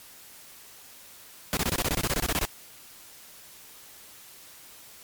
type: noise bursts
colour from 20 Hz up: pink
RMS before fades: -26 dBFS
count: 15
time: 1.53-2.452 s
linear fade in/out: 0 ms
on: 40 ms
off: 23 ms
effects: white hiss -49 dBFS RMS until 5.03 s + MP3 96 kbps